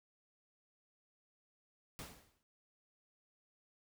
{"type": "noise with exponential decay", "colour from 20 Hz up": "pink", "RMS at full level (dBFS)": -45, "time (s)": [1.99, 2.43], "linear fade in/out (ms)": 0, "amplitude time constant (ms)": 94, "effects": []}